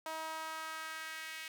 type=tone with high-pass filter sweep; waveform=sawtooth; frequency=318.3 Hz; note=D#4; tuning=39 cents sharp; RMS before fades=-43 dBFS; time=0.06-1.48 s; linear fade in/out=2 ms; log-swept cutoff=800 to 2200 Hz; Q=2.1; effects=none